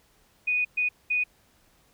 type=tone bursts at uneven times; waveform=sine; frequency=2478 Hz; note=D#7; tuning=8 cents flat; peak=-22 dBFS; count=3; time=0.47-0.65 / 0.77-0.89 / 1.1-1.24 s; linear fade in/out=10 ms; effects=pink hiss -63 dBFS RMS until 1.93 s